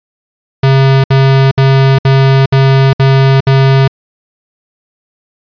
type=tone bursts; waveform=square; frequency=134.8 Hz; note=C#3; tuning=48 cents flat; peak=-5 dBFS; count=7; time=0.63-3.878 s; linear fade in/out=5 ms; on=410 ms; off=63 ms; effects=resampled to 11025 Hz